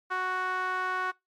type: tone with band-pass filter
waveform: sawtooth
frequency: 370 Hz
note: F#4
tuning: in tune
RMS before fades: -30 dBFS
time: 0.1-1.12 s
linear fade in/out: 20 ms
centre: 1300 Hz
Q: 4.9
effects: noise-tail reverb RT60 0.2 s tail -24 dB re dry + MP3 64 kbps